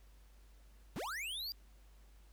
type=linear sweep; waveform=square; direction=up; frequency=117 to 4827 Hz; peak=-40 dBFS; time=0.96-1.52 s; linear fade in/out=0 ms; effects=added 50 Hz sine -58 dBFS peak until 2.32 s + pink hiss -70 dBFS RMS until 2.32 s

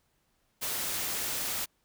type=noise; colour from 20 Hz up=white; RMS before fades=-33 dBFS; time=0.61-1.66 s; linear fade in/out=20 ms; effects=pink hiss -73 dBFS RMS until 1.84 s

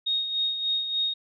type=tone with tremolo; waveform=sine; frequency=3729 Hz; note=A#7; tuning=in tune; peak=-22 dBFS; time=0.06-1.14 s; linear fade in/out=10 ms; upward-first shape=sine; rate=3.4 Hz; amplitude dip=55%; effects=none

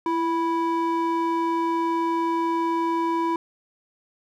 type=ring-modulated tone; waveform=triangle; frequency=659.3 Hz; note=E5; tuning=in tune; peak=-16 dBFS; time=0.06-3.36 s; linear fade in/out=2 ms; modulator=325 Hz; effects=none

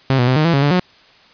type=tone with pitch steps; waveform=sawtooth; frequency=133.5 / 122.8 / 128.9 / 154 / 168.1 / 138.8 / 144.4 / 181.3 Hz; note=C3 / B2 / C3 / D#3 / E3 / C#3 / D3 / F#3; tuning=+35 / -9 / -26 / -17 / +34 / +3 / -29 / -35 cents; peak=-8 dBFS; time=0.1-0.796 s; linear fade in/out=0 ms; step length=87 ms; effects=white hiss -48 dBFS RMS until 1.33 s + resampled to 11025 Hz

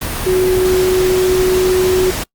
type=tone in noise; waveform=sine; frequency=370 Hz; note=F#4; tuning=in tune; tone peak=-10 dBFS; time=0.26-2.11 s; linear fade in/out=10 ms; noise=pink; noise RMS=-21 dBFS; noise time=0.01-2.24 s; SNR=+8 dB; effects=noise-tail reverb RT60 0.1 s tail -25 dB re dry + Opus 32 kbps

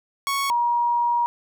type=tone pair in turn; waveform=sawtooth / sine; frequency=1108.7 / 952.3 Hz; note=C#6 / A#5; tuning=0 / +37 cents; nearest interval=minor third; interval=263 cents; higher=first; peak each=-18 dBFS; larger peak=neither; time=0.27-0.5 / 0.5-1.26 s; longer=second; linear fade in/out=0 ms; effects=none

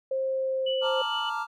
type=tone with pitch glide; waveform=sine; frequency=530 to 525.4 Hz; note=C5 to C5; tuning=+22 to +7 cents; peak=-25 dBFS; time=0.11-1.02 s; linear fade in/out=5 ms; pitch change=-15 cents; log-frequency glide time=0.23-0.71 s
type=tone with tremolo; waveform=sine; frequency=2960 Hz; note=F#7; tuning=in tune; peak=-29 dBFS; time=0.66-1.3 s; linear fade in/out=10 ms; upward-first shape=sine; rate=6.5 Hz; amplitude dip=35%
type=chord; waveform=triangle; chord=Bb major seventh; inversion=third; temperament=equal; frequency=880 / 932.3 / 1174.7 / 1396.9 Hz; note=A5 / Bb5 / D6 / F6; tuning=0 / 0 / 0 / 0 cents; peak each=-32 dBFS; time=0.81-1.47 s; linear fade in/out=50 ms
effects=none

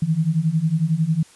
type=beating tone pair; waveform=sine; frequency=153.9 / 164.9 Hz; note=D#3 / E3; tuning=-19 / +1 cents; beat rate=11 Hz; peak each=-21 / -19 dBFS; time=0.02-1.23 s; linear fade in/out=5 ms; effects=white hiss -50 dBFS RMS until 1.35 s + resampled to 24000 Hz

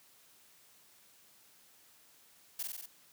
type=noise with echo; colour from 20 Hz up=blue; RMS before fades=-37 dBFS; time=2.59-2.63 s; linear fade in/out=5 ms; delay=46 ms; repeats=5; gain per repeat=-2 dB; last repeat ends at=2.86 s; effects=white hiss -63 dBFS RMS until 3.12 s + high-pass 80 Hz 12 dB/octave

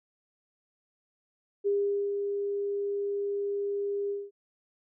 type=tone with ADSR envelope; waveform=sine; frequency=403.3 Hz; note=G4; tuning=49 cents sharp; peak=-23 dBFS; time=1.64-4.31 s; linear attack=28 ms; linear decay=450 ms; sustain=-5 dB; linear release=210 ms; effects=none

